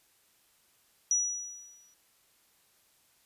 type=tone with exponential decay; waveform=sine; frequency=5850 Hz; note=F#8; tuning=21 cents flat; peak=-22 dBFS; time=1.11-1.94 s; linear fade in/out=1 ms; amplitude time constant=180 ms; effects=white hiss -67 dBFS RMS until 3.25 s + resampled to 32000 Hz